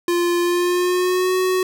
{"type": "tone with pitch glide", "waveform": "square", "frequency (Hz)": [348, 370.8], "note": ["F4", "F#4"], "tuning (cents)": [-6, 4], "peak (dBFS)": -17, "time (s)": [0.08, 1.63], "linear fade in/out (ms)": 2, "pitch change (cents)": 110, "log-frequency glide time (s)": [0.4, 1.35], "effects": []}